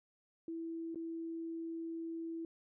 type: tone with dropouts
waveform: sine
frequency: 329.6 Hz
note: E4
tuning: in tune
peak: -39 dBFS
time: 0.48-2.45 s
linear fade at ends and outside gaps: 2 ms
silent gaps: 0.946-0.957 s
effects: none